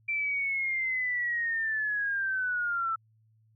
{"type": "linear sweep", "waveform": "sine", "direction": "down", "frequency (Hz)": [2349, 1318.5], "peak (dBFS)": -27, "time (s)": [0.08, 2.96], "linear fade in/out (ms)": 10, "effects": ["added 110 Hz sine -62 dBFS peak until 3.55 s"]}